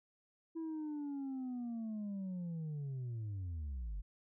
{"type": "linear sweep", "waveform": "sine", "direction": "down", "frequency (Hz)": [329.6, 44.09], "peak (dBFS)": -36, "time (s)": [0.55, 4.02], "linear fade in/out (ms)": 20, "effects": ["tanh soft clip ceiling -38 dBFS"]}